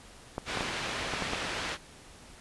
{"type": "clicks", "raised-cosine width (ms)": 1, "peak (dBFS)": -18, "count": 6, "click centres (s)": [0.381, 0.573, 0.608, 1.137, 1.223, 1.334]}
{"type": "low-pass noise", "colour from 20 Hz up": "white", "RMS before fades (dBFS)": -35, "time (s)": [0.45, 1.78], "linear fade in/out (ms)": 50, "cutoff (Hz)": 3000, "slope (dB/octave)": 12}
{"effects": ["pink hiss -52 dBFS RMS until 2.4 s", "resampled to 24000 Hz"]}